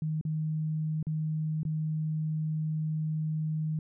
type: tone with dropouts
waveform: sine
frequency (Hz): 155.9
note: D#3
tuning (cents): +4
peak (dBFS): -28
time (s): 0.02-3.79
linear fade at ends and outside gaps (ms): 2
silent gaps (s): 0.212-0.251 / 1.028-1.068 / 1.632-1.651
effects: none